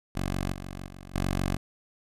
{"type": "tone with level steps", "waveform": "10% pulse", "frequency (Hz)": 46.64, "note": "F#1", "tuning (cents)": 15, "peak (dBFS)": [-20, -29, -35, -18], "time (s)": [0.15, 1.57], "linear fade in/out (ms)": 10, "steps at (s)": [0.53, 0.87, 1.14], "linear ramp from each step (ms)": 5, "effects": ["resampled to 32000 Hz"]}